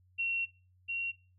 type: tone pair in turn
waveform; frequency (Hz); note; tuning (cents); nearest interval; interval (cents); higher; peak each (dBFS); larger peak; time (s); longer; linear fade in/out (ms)
sine; 2730 / 2744; F7 / F7; -40 / -31; unison; 9; second; -29 / -32; first; 0.18-0.46 / 0.88-1.12; first; 20
effects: noise-tail reverb RT60 0.3 s tail -18 dB re dry + added 91 Hz sine -63 dBFS peak until 1.38 s